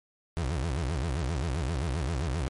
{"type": "tone with vibrato", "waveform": "30% pulse", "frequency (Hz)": 73.42, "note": "D2", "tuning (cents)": 0, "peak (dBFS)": -25, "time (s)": [0.37, 2.48], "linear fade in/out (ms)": 0, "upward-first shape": "sine", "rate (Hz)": 7.6, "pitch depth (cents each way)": 300, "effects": ["MP3 48 kbps"]}